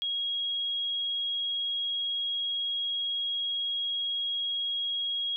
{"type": "tone", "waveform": "sine", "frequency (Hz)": 3294, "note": "G#7", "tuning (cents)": -15, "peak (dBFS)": -28, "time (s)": [0.02, 5.36], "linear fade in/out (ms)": 0, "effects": []}